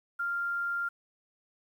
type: tone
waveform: sine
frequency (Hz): 1394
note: F6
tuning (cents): -4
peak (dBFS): -29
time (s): 0.19-0.89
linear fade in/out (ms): 10
effects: 10-bit